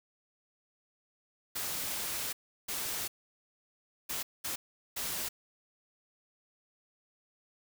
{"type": "noise bursts at uneven times", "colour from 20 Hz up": "white", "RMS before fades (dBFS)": -36, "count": 5, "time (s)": [[1.55, 2.33], [2.68, 3.08], [4.09, 4.23], [4.44, 4.56], [4.96, 5.29]], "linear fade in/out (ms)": 10, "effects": []}